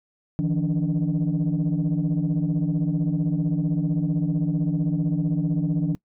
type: tone cluster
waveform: sine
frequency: 153.8 / 169.4 / 290.4 Hz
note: D#3 / E3 / D4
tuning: -20 / +48 / -19 cents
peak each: -23 / -22 / -25 dBFS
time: 0.39-5.95 s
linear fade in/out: 0 ms
effects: noise-tail reverb RT60 0.1 s tail -23 dB re dry + tanh soft clip ceiling -16 dBFS